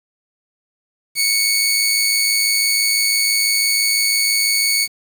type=tone pair together; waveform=20% pulse; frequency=2217 / 4540 Hz; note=C#7 / C#8; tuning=0 / +41 cents; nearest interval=octave; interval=1241 cents; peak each=-12 dBFS; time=1.15-4.88 s; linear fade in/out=50 ms; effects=7-bit